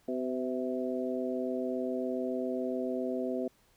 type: harmonic tone with a mistuned harmonic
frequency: 127.2 Hz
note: C3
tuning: 48 cents flat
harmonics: 2 / 3 / 4 / 5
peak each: -34 / -36 / -37 / -38 dBFS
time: 0.08-3.48 s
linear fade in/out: 5 ms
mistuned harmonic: 5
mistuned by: +45 cents
effects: pink hiss -67 dBFS RMS until 3.76 s